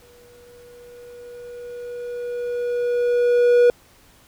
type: tone with exponential growth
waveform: triangle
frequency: 484.1 Hz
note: B4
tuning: 35 cents flat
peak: -8 dBFS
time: 0.02-3.7 s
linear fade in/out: 1 ms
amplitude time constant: 800 ms
effects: pink hiss -53 dBFS RMS until 4.27 s